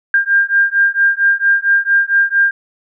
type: beating tone pair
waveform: sine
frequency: 1598 / 1602.4 Hz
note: G6 / G6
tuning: +33 / +38 cents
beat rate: 4.4 Hz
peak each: -13 dBFS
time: 0.14-2.51 s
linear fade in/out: 2 ms
effects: none